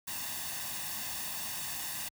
white noise with comb filter, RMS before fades -38 dBFS, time 0.07-2.09 s, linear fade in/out 10 ms, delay 1.1 ms, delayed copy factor +0.7, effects high-pass 60 Hz 12 dB/octave

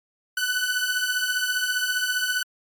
sawtooth beating tone pair, 1486 / 1501 Hz, F#6 / F#6, +7 / +24 cents, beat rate 15 Hz, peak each -23 / -21 dBFS, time 0.37-2.43 s, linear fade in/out 5 ms, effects MP3 96 kbps

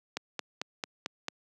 click train, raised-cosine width 0.2 ms, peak -15 dBFS, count 6, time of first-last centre 0.17-1.284 s, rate 4.49 Hz, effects high-pass 200 Hz 12 dB/octave

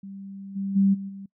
sine tone with level steps, 196 Hz, G3, in tune, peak -36 / -26 / -16 / -31 / -36 dBFS, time 0.03-1.26 s, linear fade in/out 5 ms, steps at 0.55 / 0.75 / 0.93 / 1.08 s, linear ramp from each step 20 ms, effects noise-tail reverb RT60 0.1 s tail -24 dB re dry

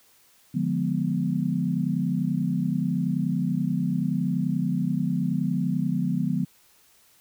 sine chord, D diminished seventh, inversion none, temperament equal with one note detuned, 146.83 / 176.13 / 207.7 / 246.9 Hz, D3 / F3 / Ab3 / Cb4, 0 / +15 / 0 / 0 cents, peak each -29 / -26 / -30 / -28 dBFS, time 0.54-6.45 s, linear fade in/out 10 ms, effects white hiss -59 dBFS RMS until 7.2 s

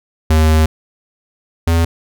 square tone pair in turn, 78.6 / 83.27 Hz, D#2 / E2, +18 / +18 cents, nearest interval minor second, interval 100 cents, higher second, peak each -9 / -11 dBFS, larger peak first, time 0.3-0.66 / 1.67-1.85 s, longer first, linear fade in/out 5 ms, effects none

